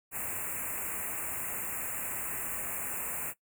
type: band-stop noise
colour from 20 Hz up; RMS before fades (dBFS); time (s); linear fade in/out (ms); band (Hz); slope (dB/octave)
white; -36; 0.11-3.34; 50; 2700 to 7100; 96
effects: noise-tail reverb RT60 0.1 s tail -17 dB re dry